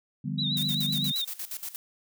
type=chord; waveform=sine; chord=G dominant seventh; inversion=second; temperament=equal; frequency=146.83 / 174.61 / 196 / 246.9 Hz; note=D3 / F3 / G3 / B3; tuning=0 / 0 / 0 / 0 cents; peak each=-32 / -37 / -34 / -36 dBFS; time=0.24-1.12 s; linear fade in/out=10 ms
type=tone with vibrato; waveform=sine; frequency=3791 Hz; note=A#7; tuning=28 cents sharp; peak=-27 dBFS; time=0.38-1.25 s; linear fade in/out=10 ms; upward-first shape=triangle; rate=7.9 Hz; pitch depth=100 cents each way
type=noise with tremolo; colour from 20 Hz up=blue; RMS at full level=-35 dBFS; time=0.57-1.76 s; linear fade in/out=0 ms; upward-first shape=square; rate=8.5 Hz; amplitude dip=80%
effects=none